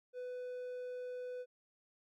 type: tone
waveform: triangle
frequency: 498.5 Hz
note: B4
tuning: 16 cents sharp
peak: -39 dBFS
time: 0.13-1.46 s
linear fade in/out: 50 ms
effects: none